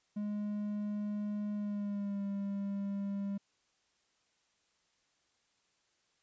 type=tone with pitch glide; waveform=triangle; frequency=207.7 to 199.24 Hz; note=G#3 to G3; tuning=0 to +28 cents; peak=-32 dBFS; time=0.16-3.38 s; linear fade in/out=10 ms; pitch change=-72 cents; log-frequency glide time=1.54-2.24 s; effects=white hiss -75 dBFS RMS until 6.22 s + resampled to 16000 Hz